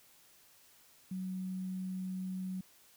sine tone with sample-and-hold, 186.5 Hz, F#3, 14 cents sharp, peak -36 dBFS, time 1.11-2.61 s, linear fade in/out 5 ms, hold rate 11025 Hz, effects white hiss -63 dBFS RMS until 2.96 s

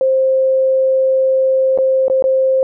sine tone with dropouts, 527 Hz, C5, 12 cents sharp, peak -10 dBFS, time 0.01-2.63 s, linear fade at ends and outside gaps 1 ms, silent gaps 1.776-1.786 / 2.082-2.099 / 2.224-2.24 s, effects none

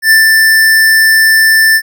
square tone with ADSR envelope, 1772 Hz, A6, 12 cents sharp, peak -3 dBFS, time 0.02-1.82 s, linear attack 86 ms, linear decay 140 ms, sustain -2 dB, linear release 64 ms, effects none

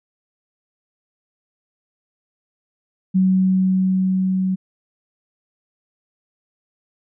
sine tone with level ramp, 187.6 Hz, F#3, 24 cents sharp, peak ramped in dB -12 to -17 dBFS, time 3.14-4.56 s, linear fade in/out 20 ms, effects none

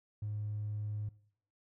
triangle tone, 105.1 Hz, G#2, 21 cents sharp, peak -32 dBFS, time 0.22-1.09 s, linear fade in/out 5 ms, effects noise-tail reverb RT60 0.6 s tail -23 dB re dry + tanh soft clip ceiling -32 dBFS

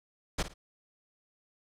pink noise with echo, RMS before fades -29 dBFS, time 0.38-0.43 s, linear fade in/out 10 ms, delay 55 ms, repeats 2, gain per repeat -12 dB, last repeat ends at 0.54 s, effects low-pass 8000 Hz 12 dB/octave

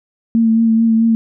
sine tone with vibrato, 226.1 Hz, A3, 47 cents sharp, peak -9 dBFS, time 0.35-1.15 s, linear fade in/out 0 ms, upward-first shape sine, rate 4.6 Hz, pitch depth 22 cents each way, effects none

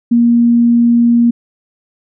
sine tone, 236.2 Hz, A#3, 23 cents sharp, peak -6 dBFS, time 0.11-1.31 s, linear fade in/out 10 ms, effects none

